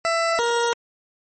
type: tone pair in turn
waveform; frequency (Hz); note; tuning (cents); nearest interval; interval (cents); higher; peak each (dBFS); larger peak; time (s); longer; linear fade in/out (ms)
20% pulse; 666 / 470.9; E5 / A#4; +18 / +18; tritone; 600; first; -14; neither; 0.05-0.39 / 0.39-0.73; neither; 0
effects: MP3 32 kbps